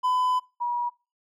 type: tone pair in turn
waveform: triangle / sine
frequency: 1006 / 963.1 Hz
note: B5 / B5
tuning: +32 / -44 cents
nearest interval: minor second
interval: 76 cents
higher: first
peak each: -19 / -24 dBFS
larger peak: first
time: 0.03-0.4 / 0.6-0.9 s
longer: first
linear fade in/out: 20 ms
effects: noise-tail reverb RT60 0.3 s tail -23 dB re dry